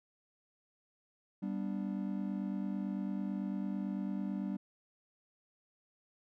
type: chord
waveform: triangle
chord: G major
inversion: none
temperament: just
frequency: 196 / 245 / 294 Hz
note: G3 / B3 / D4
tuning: 0 / -14 / +2 cents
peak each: -34 / -40 / -40 dBFS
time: 1.42-4.57 s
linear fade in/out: 10 ms
effects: none